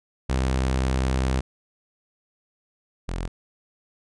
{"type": "tone pair in turn", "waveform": "sawtooth", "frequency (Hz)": [65, 43.34], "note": ["C2", "F1"], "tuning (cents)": [-11, -12], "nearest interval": "perfect fifth", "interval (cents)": 701, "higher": "first", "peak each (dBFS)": [-17, -23], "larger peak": "first", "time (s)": [[0.29, 1.41], [3.08, 3.28]], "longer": "first", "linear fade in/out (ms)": 10, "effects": ["resampled to 22050 Hz"]}